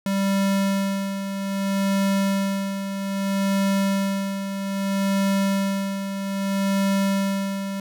square tone with tremolo, 196 Hz, G3, in tune, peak -19 dBFS, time 0.06-7.8 s, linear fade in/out 2 ms, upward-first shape sine, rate 0.62 Hz, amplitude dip 60%, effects none

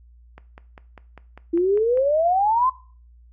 click train, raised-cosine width 0.5 ms, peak -26 dBFS, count 9, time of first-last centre 0.38-1.974 s, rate 5.02 Hz
sine exponential sweep, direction up, 329.6 to 1063 Hz, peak -16 dBFS, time 1.53-2.7 s, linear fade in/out 10 ms
effects noise-tail reverb RT60 0.4 s tail -17 dB re dry + added 59 Hz sine -47 dBFS peak until 3.32 s

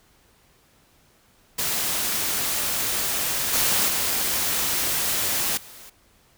white noise with level steps, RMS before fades -25 / -21 / -24 / -44 dBFS, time 1.58-5.9 s, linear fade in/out 10 ms, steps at 3.53 / 3.88 / 5.57 s, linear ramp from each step 5 ms, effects pink hiss -59 dBFS RMS until 6.37 s

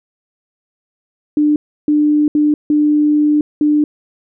sine tone bursts at uneven times, 298.4 Hz, D4, 28 cents sharp, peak -9 dBFS, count 5, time 1.37-1.56 / 1.88-2.28 / 2.35-2.54 / 2.7-3.41 / 3.61-3.84 s, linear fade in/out 2 ms, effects none

